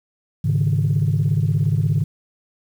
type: chord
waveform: sine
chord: Ab suspended fourth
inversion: none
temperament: equal with one note detuned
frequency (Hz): 104.25 / 138.59 / 155.56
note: Ab2 / Db3 / Eb3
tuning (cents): +7 / 0 / 0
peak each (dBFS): -19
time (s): 0.44-2.04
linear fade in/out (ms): 10
effects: tanh soft clip ceiling -10 dBFS + 8-bit